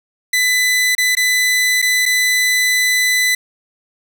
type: tone with dropouts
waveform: sawtooth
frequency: 2000 Hz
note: B6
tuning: 21 cents sharp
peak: -9 dBFS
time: 0.33-3.35 s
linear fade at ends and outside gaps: 5 ms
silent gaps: 0.951-0.98 / 1.152-1.169 / 1.818-1.824 / 2.056-2.06 s
effects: none